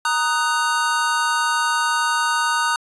square chord, D# minor, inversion second, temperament just, 933.4 / 1244.5 / 1493.4 Hz, A#5 / D#6 / F#6, +2 / 0 / +16 cents, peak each -23 dBFS, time 0.05-2.76 s, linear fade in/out 2 ms, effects resampled to 24000 Hz

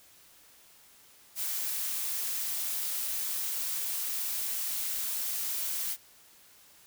blue noise, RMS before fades -33 dBFS, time 1.35-5.97 s, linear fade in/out 50 ms, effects white hiss -58 dBFS RMS until 6.86 s

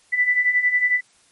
sine beating tone pair, 1975.5 / 1986.5 Hz, B6 / B6, 0 / +10 cents, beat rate 11 Hz, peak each -22 / -17 dBFS, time 0.12-1.01 s, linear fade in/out 20 ms, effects white hiss -57 dBFS RMS until 1.31 s + MP3 48 kbps

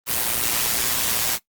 white noise with amplitude modulation, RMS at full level -19 dBFS, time 0.06-1.39 s, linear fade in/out 50 ms, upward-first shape sine, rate 117 Hz, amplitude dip 70%, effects noise-tail reverb RT60 0.1 s tail -17 dB re dry + Opus 32 kbps

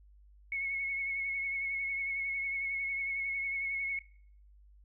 sine tone with vibrato, 2195 Hz, C#7, 18 cents flat, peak -32 dBFS, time 0.52-3.99 s, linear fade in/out 2 ms, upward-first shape sine, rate 11 Hz, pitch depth 25 cents each way, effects noise-tail reverb RT60 0.6 s tail -22 dB re dry + added 50 Hz sine -56 dBFS peak until 4.84 s

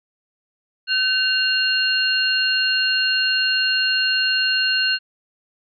sine tone cluster, 1528 / 2793 / 4260 Hz, G6 / F7 / C8, -45 / -1 / +30 cents, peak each -21 dBFS, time 0.87-4.99 s, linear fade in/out 50 ms, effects none

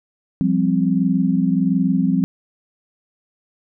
sine chord, F suspended second, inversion none, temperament equal, 174.61 / 196 / 261.6 Hz, F3 / G3 / C4, 0 / 0 / 0 cents, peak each -19 dBFS, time 0.41-2.24 s, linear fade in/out 0 ms, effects none

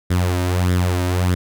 sawtooth tone with flanger, 90 Hz, F#2, 47 cents flat, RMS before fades -18 dBFS, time 0.1-1.35 s, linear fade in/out 10 ms, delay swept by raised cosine 0.56 to 3.26 ms, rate 1.6 Hz, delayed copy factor +0.6, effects none

